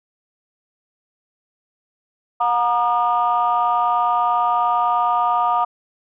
sine tone cluster, 721 / 944 / 1215 Hz, F#5 / A#5 / D#6, -45 / +22 / -42 cents, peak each -19 dBFS, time 2.4-5.65 s, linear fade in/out 10 ms, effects tanh soft clip ceiling -8 dBFS

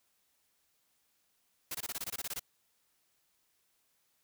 white noise bursts, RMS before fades -38 dBFS, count 12, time 1.71-2.396 s, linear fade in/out 5 ms, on 37 ms, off 22 ms, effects white hiss -75 dBFS RMS until 4.23 s

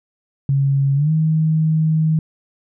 sine tone with pitch glide, 138.2 to 157.84 Hz, C#3 to D#3, -5 to +25 cents, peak -13 dBFS, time 0.49-2.19 s, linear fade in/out 2 ms, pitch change +230 cents, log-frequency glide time 0.95-1.11 s, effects none

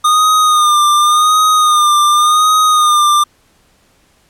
square tone with vibrato, 1221 Hz, D#6, 33 cents flat, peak -8 dBFS, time 0.04-3.24 s, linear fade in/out 10 ms, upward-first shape sine, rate 0.89 Hz, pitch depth 47 cents each way, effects pink hiss -53 dBFS RMS until 4.29 s + low-pass 12000 Hz 12 dB/octave

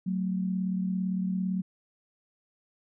sine tone pair together, 185.48 / 223.2 Hz, F#3 / A3, +5 / +25 cents, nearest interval minor third, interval 320 cents, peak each -27 / -35 dBFS, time 0.06-1.62 s, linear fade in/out 10 ms, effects none

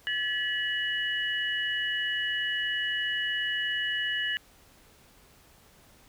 sine tone cluster, 1723 / 1940 / 2932 Hz, A6 / B6 / F#7, -37 / -31 / -16 cents, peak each -30 / -35 / -31 dBFS, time 0.07-4.37 s, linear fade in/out 0 ms, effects pink hiss -58 dBFS RMS until 6.08 s

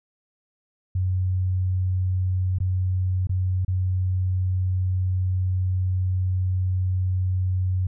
sine tone with dropouts, 92.5 Hz, F#2, in tune, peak -20 dBFS, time 0.95-7.87 s, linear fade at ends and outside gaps 5 ms, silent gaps 2.586-2.602 / 3.271-3.293 / 3.649-3.68 s, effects none

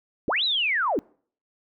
sine linear two-way sweep, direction up then down, 174.61 to 4074 to 230.4 Hz, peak -21 dBFS, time 0.28-0.99 s, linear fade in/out 0 ms, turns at 0.44 s, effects noise-tail reverb RT60 0.5 s tail -26 dB re dry

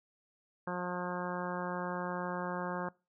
harmonic tone, 178.8 Hz, F3, 41 cents sharp, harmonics 1 / 2 / 3 / 4 / 5 / 6 / 7 / 8 / 9, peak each -39 / -43 / -41 / -46 / -42 / -43 / -46 / -47 / -46 dBFS, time 0.67-2.89 s, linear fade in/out 5 ms, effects noise-tail reverb RT60 0.3 s tail -24 dB re dry

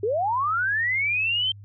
sine linear sweep, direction up, 386.1 to 3147 Hz, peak -21 dBFS, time 0.03-1.52 s, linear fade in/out 5 ms, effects added 101 Hz sine -41 dBFS peak until 1.64 s

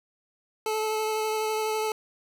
25% pulse tone with vibrato, 434.2 Hz, A4, 23 cents flat, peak -22 dBFS, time 0.66-1.92 s, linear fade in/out 2 ms, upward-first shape triangle, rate 12 Hz, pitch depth 15 cents each way, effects none

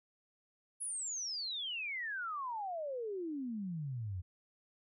sine exponential sweep, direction down, 10690 to 85.6 Hz, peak -37 dBFS, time 0.8-4.22 s, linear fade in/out 20 ms, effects none

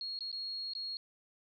sine tone with dropouts, 4296 Hz, C8, 45 cents sharp, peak -37 dBFS, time 0.01-0.97 s, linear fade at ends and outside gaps 1 ms, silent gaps 0.19-0.207 / 0.316-0.327 / 0.735-0.751 s, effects none

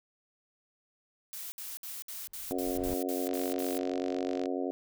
blue noise bursts, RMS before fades -41 dBFS, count 10, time 1.33-3.779 s, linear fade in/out 0 ms, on 190 ms, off 61 ms
brown noise with exponential growth, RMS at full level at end -36 dBFS, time 2.2-2.94 s, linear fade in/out 5 ms, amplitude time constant 160 ms
harmonic tone, 90.8 Hz, F#2, 32 cents flat, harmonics 3 / 4 / 5 / 6 / 7 / 8, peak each -34 / -36 / -38 / -40 / -41 / -42 dBFS, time 2.51-4.71 s, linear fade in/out 0 ms
click train, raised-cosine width 0.2 ms, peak -26 dBFS, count 58, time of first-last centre 3.27-4.457 s, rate 48 Hz
effects none

